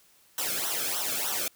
white noise with flanger, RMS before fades -30 dBFS, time 0.38-1.48 s, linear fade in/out 2 ms, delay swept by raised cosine 0.42 to 1.08 ms, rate 3.3 Hz, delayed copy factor -0.85, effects white hiss -61 dBFS RMS until 1.55 s

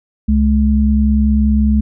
sine tone pair together, 67.6 / 213.2 Hz, C#2 / G#3, -43 / +46 cents, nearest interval octave + minor sixth, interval 1989 cents, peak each -12 dBFS, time 0.28-1.81 s, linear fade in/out 10 ms, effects none

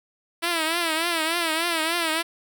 5% pulse tone with vibrato, 330.1 Hz, E4, 2 cents sharp, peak -11 dBFS, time 0.42-2.23 s, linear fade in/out 20 ms, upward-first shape triangle, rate 3.4 Hz, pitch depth 110 cents each way, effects none

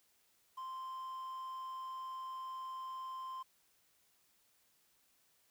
triangle tone with quantisation, 1043 Hz, C6, 6 cents flat, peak -40 dBFS, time 0.57-3.43 s, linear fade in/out 10 ms, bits 11, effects white hiss -73 dBFS RMS until 5.5 s

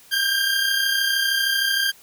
20% pulse tone pair together, 1574.9 / 1608 Hz, G6 / G6, +8 / +44 cents, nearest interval unison, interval 36 cents, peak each -19 / -16 dBFS, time 0.11-1.92 s, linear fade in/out 20 ms, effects white hiss -50 dBFS RMS until 2.02 s

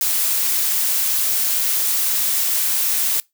blue noise, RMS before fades -19 dBFS, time 0.01-3.2 s, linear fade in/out 0 ms, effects noise-tail reverb RT60 0.2 s tail -24 dB re dry

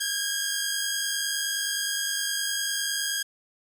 10% pulse tone pair together, 1600 / 1649.7 Hz, G6 / G#6, +35 / -12 cents, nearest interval minor second, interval 53 cents, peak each -21 / -20 dBFS, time 0-3.23 s, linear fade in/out 10 ms, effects none

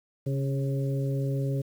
harmonic tone with a mistuned harmonic, 136.5 Hz, C#3, 26 cents flat, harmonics 1 / 2 / 3 / 4, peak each -26 / -36 / -36 / -38 dBFS, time 0.26-1.62 s, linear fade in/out 10 ms, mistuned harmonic 2, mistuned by +32 cents, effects 9-bit

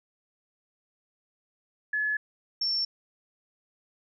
sine tone pair in turn, 1709 / 5426 Hz, G#6 / E8, +49 / +49 cents, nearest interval octave + minor sixth, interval 2000 cents, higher second, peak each -25 dBFS, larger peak neither, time 1.93-2.17 / 2.61-2.85 s, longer neither, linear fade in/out 5 ms, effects none

